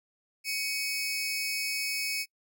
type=tone cluster; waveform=sawtooth; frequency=2237 / 2533 / 5280 Hz; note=C#7 / D#7 / E8; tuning=+15 / +30 / +2 cents; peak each=-30 / -31 / -33 dBFS; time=0.44-2.26 s; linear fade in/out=50 ms; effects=noise-tail reverb RT60 0.1 s tail -24 dB re dry